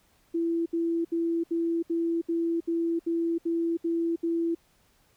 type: tone bursts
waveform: sine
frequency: 334.3 Hz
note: E4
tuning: 24 cents sharp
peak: -24 dBFS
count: 11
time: 0.34-4.55 s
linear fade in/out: 10 ms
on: 320 ms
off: 69 ms
effects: pink hiss -65 dBFS RMS until 5.16 s